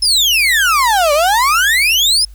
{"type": "exponential two-way sweep", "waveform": "35% pulse", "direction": "down then up", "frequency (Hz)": [5274, 568, 5274], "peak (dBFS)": -8, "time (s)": [0.02, 2.25], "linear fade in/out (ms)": 5, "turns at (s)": 1.13, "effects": ["added 50 Hz sine -33 dBFS peak until 2.34 s", "white hiss -53 dBFS RMS until 2.34 s"]}